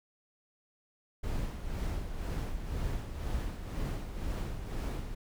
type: noise with tremolo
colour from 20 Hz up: brown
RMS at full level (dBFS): -33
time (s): 1.23-5.15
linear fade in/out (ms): 10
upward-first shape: sine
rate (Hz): 2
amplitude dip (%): 55
effects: none